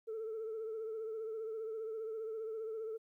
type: tone with vibrato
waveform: sine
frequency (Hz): 442.3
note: A4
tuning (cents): +9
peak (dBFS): -37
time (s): 0.07-2.98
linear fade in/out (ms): 20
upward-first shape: triangle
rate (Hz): 15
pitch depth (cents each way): 54
effects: tanh soft clip ceiling -36 dBFS + 13-bit